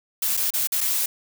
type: noise with dropouts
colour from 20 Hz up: blue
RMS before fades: -23 dBFS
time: 0.22-1.06 s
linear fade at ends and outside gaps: 5 ms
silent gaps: 0.369-0.373 / 0.505-0.537 / 0.673-0.72 / 0.807-0.811 s
effects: none